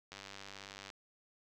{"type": "click train", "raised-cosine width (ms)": 0.2, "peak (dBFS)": -30, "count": 78, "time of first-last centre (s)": [0.12, 0.902], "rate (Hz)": 98.5, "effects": []}